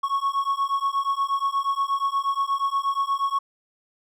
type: beating tone pair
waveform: triangle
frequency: 1100 / 1108.4 Hz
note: C#6 / C#6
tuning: -14 / -1 cents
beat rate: 8.4 Hz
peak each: -23 dBFS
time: 0.03-3.39 s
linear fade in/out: 10 ms
effects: none